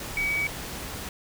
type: tone in noise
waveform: sine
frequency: 2270 Hz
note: C#7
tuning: 41 cents sharp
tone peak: -24 dBFS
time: 0.17-0.47 s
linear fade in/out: 2 ms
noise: pink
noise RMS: -36 dBFS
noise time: 0-1.09 s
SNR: +9 dB
effects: none